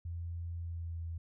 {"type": "tone with pitch glide", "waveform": "sine", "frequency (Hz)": [85, 83.2], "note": ["F2", "E2"], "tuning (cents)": [-46, 17], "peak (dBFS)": -37, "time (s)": [0.05, 1.18], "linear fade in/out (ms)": 5, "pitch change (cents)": -37, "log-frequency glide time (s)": [0.57, 1.03], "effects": []}